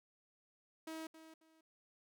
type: tone with echo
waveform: sawtooth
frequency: 320 Hz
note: D#4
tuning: 49 cents sharp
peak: -40 dBFS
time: 0.87-1.07 s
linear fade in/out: 5 ms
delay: 270 ms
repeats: 2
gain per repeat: -12 dB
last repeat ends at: 1.61 s
effects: none